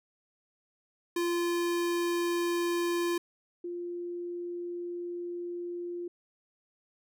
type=tone pair in turn; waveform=square / sine; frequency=345.5 / 349.3 Hz; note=F4 / F4; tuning=-19 / 0 cents; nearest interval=unison; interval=19 cents; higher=second; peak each=-28 / -34 dBFS; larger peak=first; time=1.16-3.18 / 3.64-6.08 s; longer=second; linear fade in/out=5 ms; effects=none